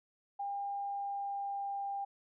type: tone with pitch glide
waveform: sine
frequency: 802 to 796.9 Hz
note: G5 to G5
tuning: +39 to +28 cents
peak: -35 dBFS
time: 0.39-2.05 s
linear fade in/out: 10 ms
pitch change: -11 cents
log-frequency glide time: 0.79-1.85 s
effects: none